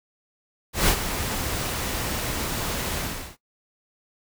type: noise with ADSR envelope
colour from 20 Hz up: pink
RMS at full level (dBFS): -18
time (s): 0.73-3.37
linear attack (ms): 150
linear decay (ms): 80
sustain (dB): -10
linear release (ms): 380
effects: noise-tail reverb RT60 0.1 s tail -17 dB re dry